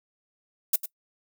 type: noise with echo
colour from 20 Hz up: violet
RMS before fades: -21 dBFS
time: 0.73-0.76 s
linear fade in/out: 5 ms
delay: 100 ms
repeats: 1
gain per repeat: -12 dB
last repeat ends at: 0.86 s
effects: noise-tail reverb RT60 0.1 s tail -21 dB re dry